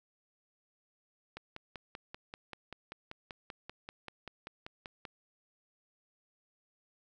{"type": "click train", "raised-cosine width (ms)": 0.3, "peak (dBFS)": -27, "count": 20, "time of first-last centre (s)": [1.37, 5.052], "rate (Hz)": 5.16, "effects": []}